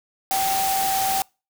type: tone in noise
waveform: sine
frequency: 774 Hz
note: G5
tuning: 22 cents flat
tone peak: -21 dBFS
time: 0.31-1.22 s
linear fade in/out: 0 ms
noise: white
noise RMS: -26 dBFS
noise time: 0.31-1.22 s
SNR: +2 dB
effects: noise-tail reverb RT60 0.3 s tail -26 dB re dry